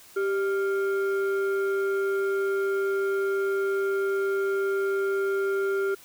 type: tone pair together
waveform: sine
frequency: 392 / 1396.9 Hz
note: G4 / F6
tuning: 0 / 0 cents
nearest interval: octave + minor seventh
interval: 2200 cents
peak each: -22 / -29 dBFS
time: 0.16-5.95 s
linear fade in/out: 10 ms
effects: tanh soft clip ceiling -20 dBFS + white hiss -51 dBFS RMS until 6.04 s